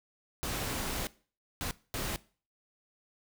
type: noise bursts at uneven times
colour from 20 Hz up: pink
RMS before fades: -35 dBFS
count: 3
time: 0.43-1.07 / 1.61-1.71 / 1.94-2.16 s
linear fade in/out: 0 ms
effects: noise-tail reverb RT60 0.4 s tail -20 dB re dry